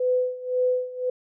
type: tone with tremolo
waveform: sine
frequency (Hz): 503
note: B4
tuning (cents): +32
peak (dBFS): -18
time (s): 0-1.1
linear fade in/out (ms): 5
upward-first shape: sine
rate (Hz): 1.9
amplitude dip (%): 85
effects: none